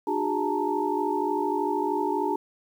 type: tone cluster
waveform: sine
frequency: 300.3 / 364.6 / 407.9 / 871 / 924 Hz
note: D4 / F#4 / G#4 / A5 / A#5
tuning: +39 / -25 / -31 / -18 / -16 cents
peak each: -30 dBFS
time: 0.07-2.36 s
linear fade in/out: 5 ms
effects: 9-bit